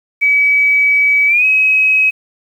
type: tone with pitch glide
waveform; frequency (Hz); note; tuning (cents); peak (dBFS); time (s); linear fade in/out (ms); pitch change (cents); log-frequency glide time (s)
sine; 2281 to 2546; C#7 to D#7; +49 to +39; -8; 0.21-2.11; 20; +190; 1.27-1.45
effects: 7-bit